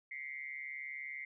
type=tone with amplitude modulation; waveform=sine; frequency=2093 Hz; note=C7; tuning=in tune; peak=-37 dBFS; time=0.11-1.25 s; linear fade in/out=5 ms; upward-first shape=sine; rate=140 Hz; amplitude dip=95%; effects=none